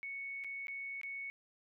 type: tone with dropouts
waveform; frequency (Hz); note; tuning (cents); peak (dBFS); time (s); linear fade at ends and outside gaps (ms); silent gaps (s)
sine; 2217; C#7; 0; -40; 0.03-1.3; 0; 0.439-0.445 / 0.67-0.682 / 1.014-1.033
effects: none